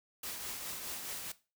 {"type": "noise with tremolo", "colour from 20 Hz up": "white", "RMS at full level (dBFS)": -40, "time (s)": [0.23, 1.32], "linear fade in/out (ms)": 5, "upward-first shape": "triangle", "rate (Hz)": 4.8, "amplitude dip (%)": 40, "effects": ["noise-tail reverb RT60 0.3 s tail -17 dB re dry"]}